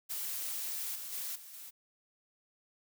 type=noise with level steps; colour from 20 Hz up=blue; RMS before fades=-38 / -43 / -39 / -51 / -48 dBFS; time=0.09-1.71 s; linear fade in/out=20 ms; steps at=0.95 / 1.12 / 1.35 / 1.53 s; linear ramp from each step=10 ms; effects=none